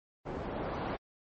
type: noise with low-pass filter sweep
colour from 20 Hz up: white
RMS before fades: -37 dBFS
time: 0.25-0.97 s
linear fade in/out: 20 ms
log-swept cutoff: 540 to 950 Hz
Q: 0.73
effects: MP3 32 kbps